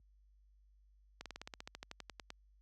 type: slowing click train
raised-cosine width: 0.2 ms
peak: -28 dBFS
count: 16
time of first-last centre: 1.21-2.304 s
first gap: 47 ms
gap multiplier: 1.06
effects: added 50 Hz sine -52 dBFS peak until 2.61 s + high-pass 100 Hz 12 dB/octave